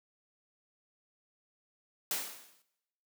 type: noise with exponential decay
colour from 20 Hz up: white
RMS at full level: -31 dBFS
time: 2.11-2.62 s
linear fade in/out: 1 ms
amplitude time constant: 110 ms
effects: noise-tail reverb RT60 0.9 s tail -19 dB re dry + high-pass 200 Hz 12 dB/octave